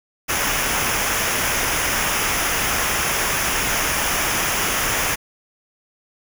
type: noise with comb filter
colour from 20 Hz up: pink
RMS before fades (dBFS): -21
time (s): 0.28-5.16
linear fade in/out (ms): 20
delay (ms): 0.24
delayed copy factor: -0.65
effects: none